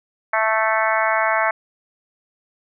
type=harmonic tone; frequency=220 Hz; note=A3; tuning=in tune; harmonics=3 / 4 / 5 / 6 / 7 / 8 / 9 / 10; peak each=-22 / -23 / -24 / -25 / -25 / -26 / -27 / -27 dBFS; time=0.33-1.51 s; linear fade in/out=5 ms; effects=none